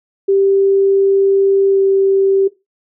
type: tone with pitch glide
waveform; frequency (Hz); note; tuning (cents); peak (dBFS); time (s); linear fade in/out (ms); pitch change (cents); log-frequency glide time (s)
sine; 392 to 389.3; G4 to G4; 0 to -12; -9; 0.28-2.48; 10; -12; 1.7-1.79
effects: noise-tail reverb RT60 0.2 s tail -17 dB re dry